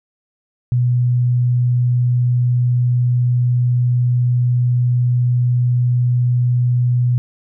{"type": "tone", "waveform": "sine", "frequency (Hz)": 123, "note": "B2", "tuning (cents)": -7, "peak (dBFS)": -12, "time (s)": [0.72, 7.18], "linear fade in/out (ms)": 0, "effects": []}